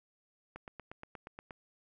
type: click train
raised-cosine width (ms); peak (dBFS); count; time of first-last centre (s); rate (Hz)
0.5; -30; 9; 0.56-1.508; 8.44
effects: none